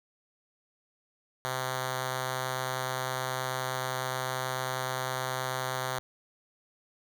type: tone with notch filter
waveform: 5% pulse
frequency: 129.5 Hz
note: C3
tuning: 17 cents flat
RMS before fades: -33 dBFS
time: 1.45-5.99 s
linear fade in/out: 0 ms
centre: 290 Hz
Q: 1.1
effects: none